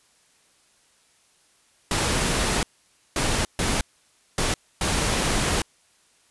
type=noise bursts at uneven times; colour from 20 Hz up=pink; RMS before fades=-23 dBFS; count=5; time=1.91-2.63 / 3.16-3.45 / 3.59-3.81 / 4.38-4.54 / 4.81-5.62 s; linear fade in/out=2 ms; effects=white hiss -61 dBFS RMS until 6.3 s + resampled to 24000 Hz